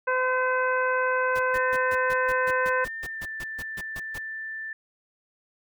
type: harmonic tone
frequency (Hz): 511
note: C5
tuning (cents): -41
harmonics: 1 / 2 / 3 / 4 / 5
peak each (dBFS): -26 / -27 / -26 / -38 / -38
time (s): 0.07-2.85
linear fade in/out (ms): 10
type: noise bursts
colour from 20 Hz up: pink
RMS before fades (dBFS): -39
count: 16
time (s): 1.35-4.186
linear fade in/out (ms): 10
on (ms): 46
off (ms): 140
type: tone with pitch glide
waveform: sine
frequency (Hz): 1800 to 1770.1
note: A6 to A6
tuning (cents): +39 to +10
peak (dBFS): -32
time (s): 1.54-4.73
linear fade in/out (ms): 2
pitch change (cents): -29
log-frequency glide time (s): 3.06-3.25
effects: none